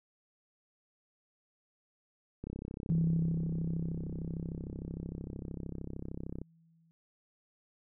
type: click train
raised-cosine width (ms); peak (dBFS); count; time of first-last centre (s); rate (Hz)
3; -27; 133; 2.44-6.416; 33.2
type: tone with exponential decay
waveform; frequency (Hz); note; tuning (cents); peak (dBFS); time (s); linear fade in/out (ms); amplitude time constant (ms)
sine; 164.4; E3; -4; -25; 2.9-6.91; 0; 870
effects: none